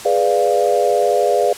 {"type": "chord", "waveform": "sine", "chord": "G# diminished seventh", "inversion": "none", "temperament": "equal", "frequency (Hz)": [415.3, 493.9, 587.3, 698.5], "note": ["G#4", "B4", "D5", "F5"], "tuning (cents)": [0, 0, 0, 0], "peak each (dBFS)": -18, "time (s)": [0.05, 1.53], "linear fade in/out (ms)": 5, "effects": ["white hiss -33 dBFS RMS until 1.57 s", "low-pass 10000 Hz 12 dB/octave"]}